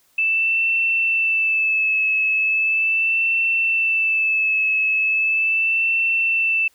sine tone with vibrato, 2637 Hz, E7, in tune, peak -16 dBFS, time 0.18-6.68 s, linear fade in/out 5 ms, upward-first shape sine, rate 0.38 Hz, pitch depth 32 cents each way, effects white hiss -60 dBFS RMS until 6.74 s

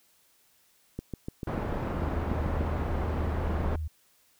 click train, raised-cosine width 3 ms, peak -21 dBFS, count 12, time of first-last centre 0.99-2.61 s, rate 6.79 Hz
pink low-pass noise, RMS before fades -32 dBFS, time 1.47-3.76 s, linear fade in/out 5 ms, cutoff 1100 Hz, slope 12 dB/octave
sine tone with vibrato, 77.78 Hz, D#2, in tune, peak -30 dBFS, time 1.95-3.88 s, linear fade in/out 10 ms, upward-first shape triangle, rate 5.6 Hz, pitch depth 44 cents each way
effects white hiss -65 dBFS RMS until 4.39 s

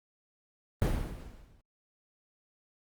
brown noise with exponential decay, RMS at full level -24 dBFS, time 0.82-1.61 s, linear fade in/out 0 ms, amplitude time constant 170 ms, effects Opus 32 kbps

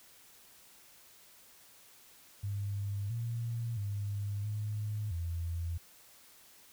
sine tone with pitch steps, 100.8 / 116.6 / 101.7 / 105.8 / 84.5 Hz, G2 / A#2 / G#2 / G#2 / E2, +49 / +1 / -36 / +33 / +43 cents, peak -33 dBFS, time 2.43-5.78 s, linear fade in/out 10 ms, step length 670 ms, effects white hiss -59 dBFS RMS until 6.72 s

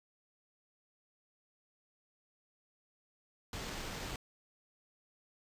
pink noise with sample-and-hold, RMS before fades -42 dBFS, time 3.53-4.16 s, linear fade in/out 2 ms, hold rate 11025 Hz, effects resampled to 32000 Hz

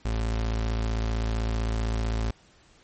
35% pulse tone, 55.6 Hz, A1, 19 cents sharp, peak -23 dBFS, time 0.05-2.31 s, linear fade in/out 5 ms, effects pink hiss -58 dBFS RMS until 2.83 s + MP3 32 kbps

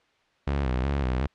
sawtooth tone with vibrato, 66.5 Hz, C2, 29 cents sharp, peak -20 dBFS, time 0.47-1.27 s, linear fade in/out 5 ms, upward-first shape square, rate 2.7 Hz, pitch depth 93 cents each way, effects white hiss -65 dBFS RMS until 1.34 s + low-pass 3000 Hz 12 dB/octave

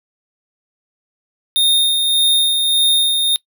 square tone with tremolo, 3672 Hz, A#7, 27 cents flat, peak -11 dBFS, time 1.56-3.36 s, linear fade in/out 0 ms, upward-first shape sine, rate 1.7 Hz, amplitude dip 35%, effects noise-tail reverb RT60 0.1 s tail -22 dB re dry

